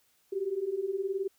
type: beating tone pair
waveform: sine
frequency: 375.1 / 394.1 Hz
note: F#4 / G4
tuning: +24 / +9 cents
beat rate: 19 Hz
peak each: -34 / -31 dBFS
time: 0.32-1.28 s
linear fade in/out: 10 ms
effects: white hiss -69 dBFS RMS until 1.38 s